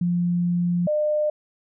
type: tone pair in turn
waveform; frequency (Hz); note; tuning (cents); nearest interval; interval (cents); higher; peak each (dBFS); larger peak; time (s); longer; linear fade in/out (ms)
sine; 174.9 / 603.4; F3 / D5; +3 / +47; octave + major sixth; 2144; second; -19; neither; 0.01-0.87 / 0.87-1.3; first; 5
effects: none